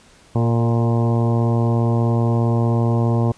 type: harmonic tone with a mistuned harmonic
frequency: 116.9 Hz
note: A#2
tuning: 5 cents sharp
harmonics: 1 / 2 / 3 / 4 / 5 / 6 / 7 / 8 / 9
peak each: -16 / -22 / -26 / -28 / -30 / -32 / -33 / -34 / -35 dBFS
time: 0.35-3.32 s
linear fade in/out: 5 ms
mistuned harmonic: 4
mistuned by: -18 cents
effects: pink hiss -50 dBFS RMS until 3.37 s + resampled to 22050 Hz